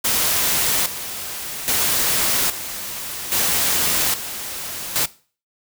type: noise with tremolo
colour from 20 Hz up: white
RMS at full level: -19 dBFS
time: 0.04-5.06 s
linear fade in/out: 10 ms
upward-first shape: square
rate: 0.61 Hz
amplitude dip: 70%
effects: noise-tail reverb RT60 0.4 s tail -19 dB re dry